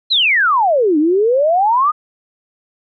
sine exponential two-way sweep, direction down then up, 4221 to 291 to 1261 Hz, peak -10 dBFS, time 0.1-1.92 s, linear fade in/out 20 ms, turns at 0.98 s, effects none

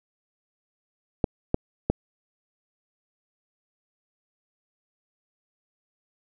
clicks, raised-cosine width 2 ms, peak -7 dBFS, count 3, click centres 1.242 / 1.544 / 1.9 s, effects none

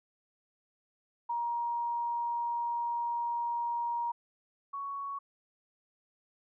sine tone pair in turn, 945 / 1115.5 Hz, A#5 / C#6, +23 / +11 cents, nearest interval minor third, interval 288 cents, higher second, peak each -30 / -35 dBFS, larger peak first, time 1.29-4.12 / 4.73-5.19 s, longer first, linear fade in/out 10 ms, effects none

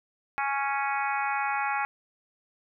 harmonic tone, 277.2 Hz, C#4, in tune, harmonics 3 / 4 / 5 / 6 / 7 / 8 / 9, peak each -29 / -34 / -33 / -36 / -38 / -37 / -37 dBFS, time 0.38-1.85 s, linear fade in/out 0 ms, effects none

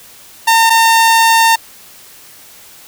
sawtooth tone pair in turn, 909 / 909 Hz, A#5 / A#5, -44 / -44 cents, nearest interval unison, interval 0 cents, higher neither, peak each -3 dBFS, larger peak neither, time 0.47-0.7 / 0.7-1.56 s, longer second, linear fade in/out 10 ms, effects white hiss -39 dBFS RMS until 2.87 s

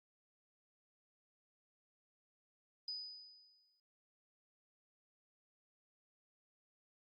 sine tone with exponential decay, 4978 Hz, D#8, in tune, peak -39 dBFS, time 2.88-3.8 s, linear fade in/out 2 ms, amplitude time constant 200 ms, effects Opus 48 kbps

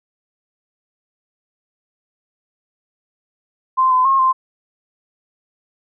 sine tone with pitch steps, 1041 / 1020 / 1078 / 1045 Hz, C6 / C6 / C#6 / C6, -9 / -44 / -49 / -2 cents, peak -11 dBFS, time 3.77-4.33 s, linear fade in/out 20 ms, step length 140 ms, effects none

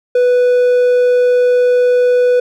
triangle tone, 494.2 Hz, B4, 1 cent sharp, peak -6 dBFS, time 0.15-2.4 s, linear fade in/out 5 ms, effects none

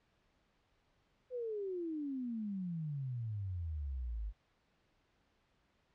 sine exponential sweep, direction down, 513 to 49 Hz, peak -37 dBFS, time 1.3-4.33 s, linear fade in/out 50 ms, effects pink hiss -75 dBFS RMS until 5.94 s + low-pass 4000 Hz 12 dB/octave

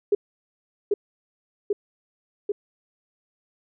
sine tone with echo, 409 Hz, G#4, 26 cents flat, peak -15 dBFS, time 0.12-0.15 s, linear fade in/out 5 ms, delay 790 ms, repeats 3, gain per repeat -2 dB, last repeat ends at 2.52 s, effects none

